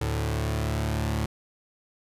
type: tone pair together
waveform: sawtooth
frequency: 73.42 / 110.01 Hz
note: D2 / A2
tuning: 0 / 0 cents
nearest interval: perfect fifth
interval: 700 cents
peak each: -24 dBFS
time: 0.01-1.26 s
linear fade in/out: 5 ms
effects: resampled to 32000 Hz